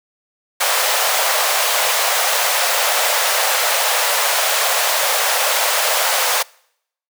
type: high-pass noise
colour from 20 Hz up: pink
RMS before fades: -17 dBFS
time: 0.6-6.43 s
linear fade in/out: 10 ms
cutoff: 520 Hz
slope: 48 dB/octave
effects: noise-tail reverb RT60 0.7 s tail -25 dB re dry